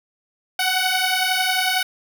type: beating tone pair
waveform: 10% pulse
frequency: 740 / 751 Hz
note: F#5 / F#5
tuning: 0 / +26 cents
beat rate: 11 Hz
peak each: -13 / -13 dBFS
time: 0.59-1.83 s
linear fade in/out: 5 ms
effects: none